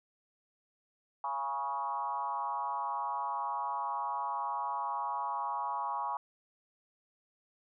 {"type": "tone with frequency modulation", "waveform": "sine", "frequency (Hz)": 971, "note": "B5", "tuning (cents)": -30, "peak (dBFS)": -32, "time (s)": [1.24, 6.17], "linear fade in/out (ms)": 2, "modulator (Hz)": 140, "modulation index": 1.4, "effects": []}